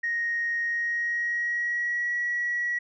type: tone with pitch glide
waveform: sine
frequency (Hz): 1869 to 1926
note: A#6 to B6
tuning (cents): +4 to -44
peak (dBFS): -24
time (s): 0.03-2.79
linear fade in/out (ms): 10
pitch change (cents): +52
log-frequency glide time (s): 0.63-2.14
effects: tanh soft clip ceiling -20 dBFS